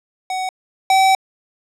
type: tone pair in turn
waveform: square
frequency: 750 / 766.6 Hz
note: F#5 / G5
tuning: +23 / -39 cents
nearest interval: unison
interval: 38 cents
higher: second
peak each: -21 / -11 dBFS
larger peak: second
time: 0.3-0.49 / 0.9-1.15 s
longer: second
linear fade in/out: 2 ms
effects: low-pass 9000 Hz 12 dB/octave